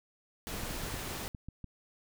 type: noise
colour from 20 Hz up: pink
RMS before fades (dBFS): -39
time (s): 0.47-1.28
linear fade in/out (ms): 0
type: clicks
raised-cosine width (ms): 5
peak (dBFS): -30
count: 7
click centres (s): 0.635 / 0.709 / 0.837 / 0.942 / 1.348 / 1.486 / 1.643
effects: none